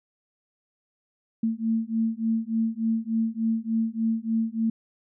sine beating tone pair, 223.3 / 226.7 Hz, A3 / A#3, +26 / -48 cents, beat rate 3.4 Hz, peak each -26 / -26 dBFS, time 1.43-4.7 s, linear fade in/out 5 ms, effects none

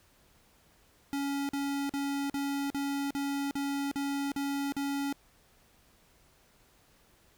square tone bursts, 280 Hz, C#4, 18 cents sharp, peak -31 dBFS, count 10, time 1.13-5.126 s, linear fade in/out 0 ms, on 360 ms, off 44 ms, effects pink hiss -64 dBFS RMS until 7.37 s

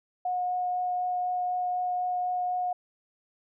sine tone with vibrato, 724 Hz, F#5, 38 cents flat, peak -26 dBFS, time 0.25-2.73 s, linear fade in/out 5 ms, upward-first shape triangle, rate 4 Hz, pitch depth 8 cents each way, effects none

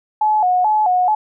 sine tone with vibrato, 789 Hz, G5, 11 cents sharp, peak -12 dBFS, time 0.21-1.15 s, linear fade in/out 5 ms, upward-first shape square, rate 2.3 Hz, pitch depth 140 cents each way, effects none

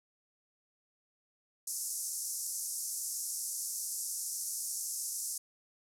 white band-pass noise, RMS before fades -38 dBFS, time 1.67-5.38 s, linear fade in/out 5 ms, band 5400 to 12000 Hz, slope 48 dB/octave, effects none

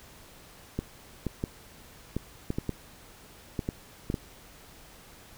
clicks, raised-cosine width 3 ms, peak -16 dBFS, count 11, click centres 0.79 / 1.267 / 1.439 / 2.166 / 2.504 / 2.585 / 2.693 / 3.592 / 3.689 / 4.101 / 4.142 s, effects pink hiss -52 dBFS RMS until 5.37 s

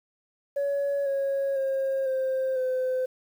sine tone with pitch steps, 563 / 550.1 / 537.6 / 525.3 / 513.3 Hz, C#5 / C#5 / C5 / C5 / C5, +27 / -13 / +47 / +7 / -33 cents, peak -22 dBFS, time 0.56-3.06 s, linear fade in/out 10 ms, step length 500 ms, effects tanh soft clip ceiling -22 dBFS + 9-bit

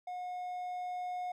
triangle tone with level ramp, 723 Hz, F#5, 40 cents flat, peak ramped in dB -36 to -33 dBFS, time 0.07-1.32 s, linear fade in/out 5 ms, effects none

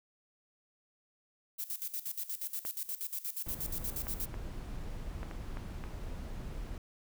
violet noise with tremolo, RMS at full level -37 dBFS, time 1.58-4.26 s, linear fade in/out 20 ms, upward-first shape square, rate 8.4 Hz, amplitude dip 80%
clicks, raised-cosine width 0.5 ms, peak -29 dBFS, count 7, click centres 2.651 / 4.069 / 4.342 / 5.231 / 5.312 / 5.571 / 5.839 s
brown noise, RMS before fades -41 dBFS, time 3.46-6.78 s, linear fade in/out 2 ms
effects none

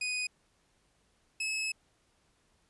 sawtooth tone pair in turn, 2489 / 2587 Hz, D#7 / E7, 0 / -33 cents, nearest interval minor second, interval 67 cents, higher second, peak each -28 dBFS, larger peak neither, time 0.01-0.27 / 1.4-1.72 s, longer second, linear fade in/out 5 ms, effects pink hiss -71 dBFS RMS until 2.69 s + resampled to 24000 Hz

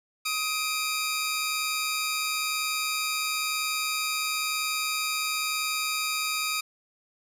15% pulse tone pair together, 1258 / 2375 Hz, D#6 / D7, +19 / +19 cents, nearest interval major seventh, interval 1100 cents, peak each -23 dBFS, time 0.25-6.61 s, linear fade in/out 10 ms, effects none

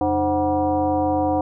sine tone with frequency modulation, 523.3 Hz, C5, in tune, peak -17 dBFS, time 0.01-1.41 s, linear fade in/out 2 ms, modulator 219 Hz, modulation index 1.6, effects none

